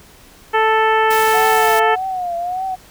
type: harmonic tone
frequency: 440 Hz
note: A4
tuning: in tune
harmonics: 1 / 2 / 3 / 4 / 5 / 6 / 7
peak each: -17 / -15 / -20 / -20 / -26 / -29 / -30 dBFS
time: 0.53-1.96 s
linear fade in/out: 20 ms
type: noise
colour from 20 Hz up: white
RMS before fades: -26 dBFS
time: 1.1-1.8 s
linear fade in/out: 10 ms
type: tone with vibrato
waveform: sine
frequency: 723 Hz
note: F#5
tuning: 40 cents flat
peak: -19 dBFS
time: 1.33-2.76 s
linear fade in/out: 20 ms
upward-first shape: triangle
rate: 1.7 Hz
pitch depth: 110 cents each way
effects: pink hiss -45 dBFS RMS until 2.9 s